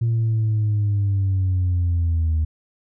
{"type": "linear sweep", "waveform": "sine", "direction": "down", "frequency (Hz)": [116.54, 77.78], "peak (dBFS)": -15, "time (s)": [0.01, 2.45], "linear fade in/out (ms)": 10, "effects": ["tanh soft clip ceiling -15 dBFS"]}